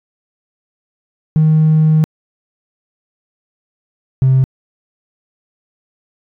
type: tone pair in turn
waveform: triangle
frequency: 156.3 / 131.69 Hz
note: D#3 / C3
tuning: +8 / +12 cents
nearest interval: minor third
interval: 296 cents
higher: first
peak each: -4 dBFS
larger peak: neither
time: 1.36-2.04 / 4.22-4.44 s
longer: first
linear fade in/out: 0 ms
effects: tanh soft clip ceiling -4 dBFS